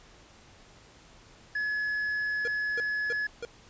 triangle tone, 1700 Hz, G#6, 40 cents sharp, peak -26 dBFS, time 1.55-3.27 s, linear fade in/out 5 ms
square tone bursts, 474.6 Hz, A#4, 31 cents sharp, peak -34 dBFS, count 4, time 2.45-3.45 s, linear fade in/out 0 ms, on 25 ms, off 300 ms
effects pink hiss -55 dBFS RMS until 3.69 s + resampled to 16000 Hz

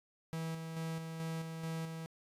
45% pulse tone with tremolo, 162.5 Hz, E3, 24 cents flat, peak -37 dBFS, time 0.33-2.06 s, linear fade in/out 0 ms, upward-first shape square, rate 2.3 Hz, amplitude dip 40%, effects resampled to 32000 Hz + 13-bit

